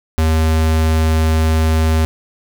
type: tone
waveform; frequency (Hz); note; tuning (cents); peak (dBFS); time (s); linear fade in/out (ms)
square; 79.6; D#2; +40; -12; 0.18-2.05; 0
effects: none